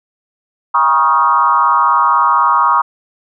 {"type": "tone with frequency modulation", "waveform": "sine", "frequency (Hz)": 1098, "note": "C#6", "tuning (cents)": -17, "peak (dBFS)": -8, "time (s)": [0.74, 2.82], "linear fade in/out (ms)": 10, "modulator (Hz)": 144, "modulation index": 1.4, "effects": []}